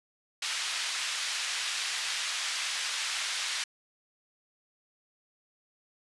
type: band-pass noise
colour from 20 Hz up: white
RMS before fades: -33 dBFS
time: 0.42-3.64 s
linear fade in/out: 5 ms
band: 1500 to 4900 Hz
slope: 12 dB/octave
effects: resampled to 24000 Hz